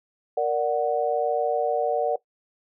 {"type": "chord", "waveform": "sine", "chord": "Bb augmented", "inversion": "none", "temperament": "equal", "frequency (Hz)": [466.2, 587.3, 740], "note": ["Bb4", "D5", "F#5"], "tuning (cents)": [0, 0, 0], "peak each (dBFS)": -25, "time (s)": [0.37, 2.16], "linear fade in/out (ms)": 5, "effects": ["noise-tail reverb RT60 0.1 s tail -18 dB re dry"]}